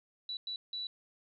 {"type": "tone bursts at uneven times", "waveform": "sine", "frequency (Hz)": 3946, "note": "B7", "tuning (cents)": -2, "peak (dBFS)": -36, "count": 3, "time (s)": [[0.29, 0.37], [0.47, 0.56], [0.73, 0.87]], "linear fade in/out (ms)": 2, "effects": []}